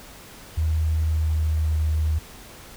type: tone with pitch glide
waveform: sine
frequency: 79.2 to 77.75 Hz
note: D#2 to D#2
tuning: +31 to -1 cents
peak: -19 dBFS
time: 0.57-2.19 s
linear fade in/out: 10 ms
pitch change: -32 cents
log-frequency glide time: 0.79-1.83 s
effects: added 50 Hz sine -53 dBFS peak until 2.76 s + pink hiss -44 dBFS RMS until 2.76 s